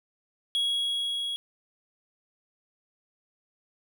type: tone with level ramp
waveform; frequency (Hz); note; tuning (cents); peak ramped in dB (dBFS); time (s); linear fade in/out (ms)
triangle; 3322; G#7; 0; -22 to -28; 0.55-1.36; 0
effects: none